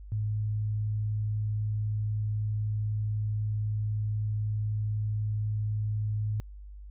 sine tone, 106.1 Hz, G#2, 38 cents sharp, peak -27 dBFS, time 0.12-6.4 s, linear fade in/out 0 ms, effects added 50 Hz sine -42 dBFS peak until 6.9 s

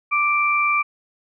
sine tone pair together, 1176.8 / 2349 Hz, D6 / D7, +3 / 0 cents, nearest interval octave, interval 1197 cents, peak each -19 dBFS, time 0.11-0.83 s, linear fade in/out 20 ms, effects none

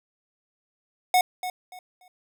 square tone with echo, 732 Hz, F#5, 19 cents flat, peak -17 dBFS, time 1.14-1.21 s, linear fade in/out 2 ms, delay 290 ms, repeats 3, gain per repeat -12 dB, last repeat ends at 2.08 s, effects none

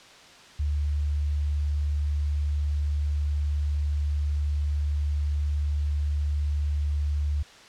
sine tone, 73.42 Hz, D2, in tune, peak -23 dBFS, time 0.59-7.43 s, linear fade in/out 10 ms, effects white hiss -49 dBFS RMS until 7.68 s + low-pass 5000 Hz 12 dB/octave

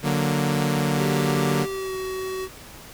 sawtooth chord, D augmented, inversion none, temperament equal, 146.83 / 185 / 233.1 Hz, D3 / F#3 / A#3, 0 / 0 / 0 cents, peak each -19 / -23 / -22 dBFS, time 0.02-1.67 s, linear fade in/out 50 ms
square tone with pitch glide, 392 to 376.5 Hz, G4 to F#4, 0 to +30 cents, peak -28 dBFS, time 0.96-2.49 s, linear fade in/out 50 ms, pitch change -70 cents, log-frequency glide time 1.61-1.96 s
effects pink hiss -43 dBFS RMS until 2.93 s

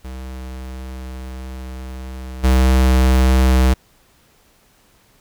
square tone with level steps, 64.4 Hz, C2, 27 cents flat, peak -29 / -11 dBFS, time 0.04-3.74 s, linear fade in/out 10 ms, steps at 2.43 s, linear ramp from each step 20 ms, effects pink hiss -55 dBFS RMS until 5.2 s

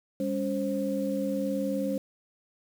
sine tone cluster, 200.9 / 280 / 530 Hz, G3 / C#4 / C5, +43 / +18 / +22 cents, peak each -31 dBFS, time 0.2-1.98 s, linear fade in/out 2 ms, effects 8-bit

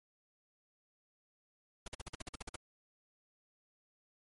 pink noise bursts, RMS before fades -43 dBFS, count 11, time 1.86-2.56 s, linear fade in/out 5 ms, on 20 ms, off 48 ms, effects MP3 48 kbps

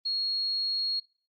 sine tone, 4300 Hz, C8, 47 cents sharp, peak -27 dBFS, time 0.05-1 s, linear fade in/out 10 ms, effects noise-tail reverb RT60 0.4 s tail -20 dB re dry + Opus 32 kbps

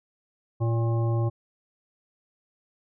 harmonic tone with a mistuned harmonic, 115.2 Hz, A#2, 20 cents flat, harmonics 1 / 3 / 5 / 7 / 9, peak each -22 / -32 / -36 / -39 / -41 dBFS, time 0.6-1.3 s, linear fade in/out 20 ms, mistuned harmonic 9, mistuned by +61 cents, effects none

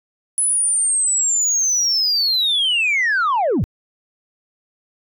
sine linear sweep, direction down, 10220 to 68 Hz, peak -13 dBFS, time 0.38-3.64 s, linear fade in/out 0 ms, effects tanh soft clip ceiling -13 dBFS

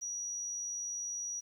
sine tone, 5800 Hz, F#8, 35 cents flat, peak -36 dBFS, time 0.01-1.41 s, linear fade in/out 20 ms, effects 11-bit

